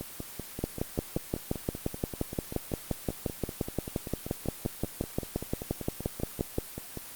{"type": "two click trains", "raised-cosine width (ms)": 2, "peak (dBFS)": [-22, -14], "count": [37, 35], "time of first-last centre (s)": [[0.01, 6.973], [0.64, 6.584]], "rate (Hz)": [5.17, 5.72], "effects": ["white hiss -44 dBFS RMS until 7.15 s", "Opus 24 kbps"]}